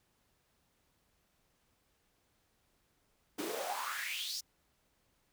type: noise with high-pass filter sweep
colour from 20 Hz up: pink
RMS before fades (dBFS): -39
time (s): 3.38-4.41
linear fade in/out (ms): 10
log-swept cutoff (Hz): 290 to 5600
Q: 5.7
effects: pink hiss -75 dBFS RMS until 5.32 s